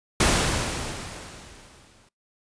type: noise with exponential decay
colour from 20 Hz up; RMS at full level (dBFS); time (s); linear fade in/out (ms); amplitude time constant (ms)
pink; -18; 0.2-2.09; 5; 410
effects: noise-tail reverb RT60 0.2 s tail -25 dB re dry + resampled to 22050 Hz